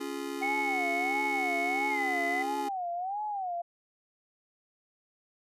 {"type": "chord", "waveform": "square", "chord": "Db major", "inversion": "none", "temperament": "just", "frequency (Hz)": [277.2, 346.5, 415.8], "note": ["Db4", "F4", "Ab4"], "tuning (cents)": [0, -14, 2], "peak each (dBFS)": [-38, -40, -40], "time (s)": [0, 2.69], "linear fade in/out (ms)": 10}
{"type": "tone with vibrato", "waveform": "sine", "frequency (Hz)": 765, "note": "G5", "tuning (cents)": -42, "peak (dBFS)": -31, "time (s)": [0.41, 3.62], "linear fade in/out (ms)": 10, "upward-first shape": "sine", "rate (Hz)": 1.5, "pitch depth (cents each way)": 180}
{"type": "tone with pitch glide", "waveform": "sine", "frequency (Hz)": [2201, 2018], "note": ["C#7", "B6"], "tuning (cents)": [-13, 37], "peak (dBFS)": -30, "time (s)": [0.42, 2.43], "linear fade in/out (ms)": 10, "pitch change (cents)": -150, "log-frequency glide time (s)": [1.89, 2]}
{"effects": ["resampled to 32000 Hz"]}